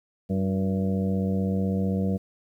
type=harmonic tone with a mistuned harmonic; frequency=95.8 Hz; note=G2; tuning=39 cents flat; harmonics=1 / 2 / 3 / 4 / 5 / 6 / 7; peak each=-29 / -24 / -37 / -39 / -33 / -40 / -40 dBFS; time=0.29-2.18 s; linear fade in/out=20 ms; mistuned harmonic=4; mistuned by=-80 cents; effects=10-bit